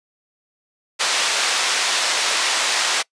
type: band-pass noise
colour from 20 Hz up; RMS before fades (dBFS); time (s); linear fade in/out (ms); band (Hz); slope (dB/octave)
white; -20; 0.99-3.03; 20; 630 to 5400; 12
effects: noise-tail reverb RT60 0.1 s tail -24 dB re dry + resampled to 22050 Hz